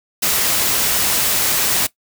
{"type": "noise", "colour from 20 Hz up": "white", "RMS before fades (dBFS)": -17, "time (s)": [0.22, 1.87], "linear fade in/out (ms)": 10, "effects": ["noise-tail reverb RT60 0.1 s tail -18 dB re dry"]}